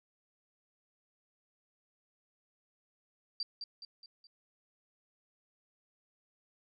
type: tone with echo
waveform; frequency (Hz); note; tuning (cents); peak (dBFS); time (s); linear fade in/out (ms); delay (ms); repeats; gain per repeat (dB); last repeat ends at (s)
sine; 4699; D8; 0; -33; 3.4-3.43; 2; 210; 4; -6; 4.27
effects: none